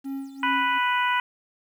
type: tone with tremolo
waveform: triangle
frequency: 272.3 Hz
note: C#4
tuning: 31 cents flat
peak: -26 dBFS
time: 0.04-0.79 s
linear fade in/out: 20 ms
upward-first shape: sine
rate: 2.6 Hz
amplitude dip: 75%
type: harmonic tone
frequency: 493.9 Hz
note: B4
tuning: in tune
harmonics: 2 / 3 / 4 / 5 / 6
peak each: -23 / -27 / -29 / -31 / -33 dBFS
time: 0.43-1.2 s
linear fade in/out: 2 ms
effects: 9-bit